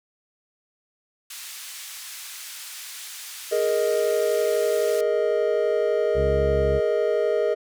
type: band-pass noise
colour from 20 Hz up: white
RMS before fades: -38 dBFS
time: 1.3-5.01 s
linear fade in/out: 5 ms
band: 1600 to 11000 Hz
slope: 12 dB/octave
type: chord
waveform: triangle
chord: Ab suspended second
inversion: none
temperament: just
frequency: 415.3 / 467.2 / 623 Hz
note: Ab4 / Bb4 / Eb5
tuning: 0 / +4 / +2 cents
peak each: -22 dBFS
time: 3.51-7.55 s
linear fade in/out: 20 ms
type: harmonic tone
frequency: 68.8 Hz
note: C#2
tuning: 12 cents flat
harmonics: 1 / 2 / 3 / 4 / 5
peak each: -25 / -29 / -36 / -40 / -40 dBFS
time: 6.14-6.81 s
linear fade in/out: 50 ms
effects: none